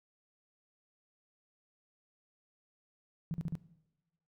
sine tone bursts, 163.4 Hz, E3, 15 cents flat, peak -32 dBFS, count 4, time 3.31-3.553 s, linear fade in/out 0 ms, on 30 ms, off 41 ms, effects noise-tail reverb RT60 1.0 s tail -19 dB re dry

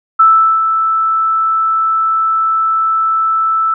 sine tone with ADSR envelope, 1318.5 Hz, E6, in tune, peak -3 dBFS, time 0.19-3.74 s, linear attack 11 ms, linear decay 400 ms, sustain -7 dB, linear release 3 ms, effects none

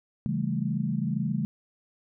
sine chord, A dominant seventh, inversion first, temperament just, 137.5 / 165 / 198 / 220 Hz, C#3 / E3 / G3 / A3, -14 / +2 / +18 / 0 cents, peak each -31 dBFS, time 0.26-1.45 s, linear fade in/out 0 ms, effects none

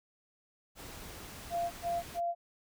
pink noise, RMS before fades -47 dBFS, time 0.75-2.21 s, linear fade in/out 50 ms
sine tone bursts, 689 Hz, F5, 24 cents flat, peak -30 dBFS, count 3, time 1.5-2.35 s, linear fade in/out 50 ms, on 210 ms, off 110 ms
effects none

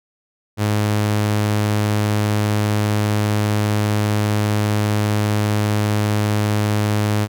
sawtooth tone, 105 Hz, G#2, 19 cents sharp, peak -12 dBFS, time 0.57-7.28 s, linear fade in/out 50 ms, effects none

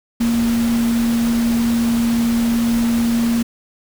sine tone in noise, 233.1 Hz, A#3, in tune, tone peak -14 dBFS, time 0.2-3.43 s, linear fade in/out 10 ms, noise pink, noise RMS -28 dBFS, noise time 0.2-3.43 s, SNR +11 dB, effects none

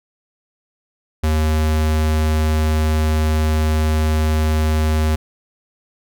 square tone, 77.78 Hz, D#2, in tune, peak -15 dBFS, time 1.23-5.16 s, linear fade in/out 10 ms, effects none

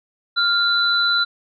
sine tone pair together, 1396.9 / 3991 Hz, F6 / B7, 0 / +17 cents, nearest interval octave + tritone, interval 1817 cents, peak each -18 dBFS, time 0.36-1.25 s, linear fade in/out 20 ms, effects none

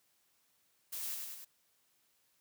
blue noise with echo, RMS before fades -41 dBFS, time 0.92-1.15 s, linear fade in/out 10 ms, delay 100 ms, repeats 3, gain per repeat -3 dB, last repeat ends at 1.45 s, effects white hiss -74 dBFS RMS until 2.4 s + high-pass 60 Hz 12 dB/octave

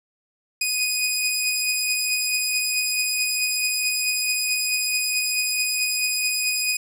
15% pulse beating tone pair, 2489 / 2493.6 Hz, D#7 / D#7, 0 / +3 cents, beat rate 4.6 Hz, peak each -15 / -23 dBFS, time 0.61-6.77 s, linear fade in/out 5 ms, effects none

